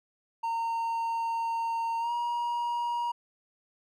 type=tone with pitch glide; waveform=triangle; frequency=918 to 952 Hz; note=A#5 to A#5; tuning=-27 to +36 cents; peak=-26 dBFS; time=0.43-3.12 s; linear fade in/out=10 ms; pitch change=+63 cents; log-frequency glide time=1.99-2.12 s; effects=none